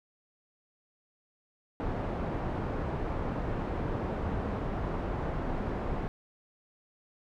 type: low-pass noise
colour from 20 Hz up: pink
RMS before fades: -33 dBFS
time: 1.8-6.08 s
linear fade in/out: 0 ms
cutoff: 1000 Hz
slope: 12 dB/octave
effects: none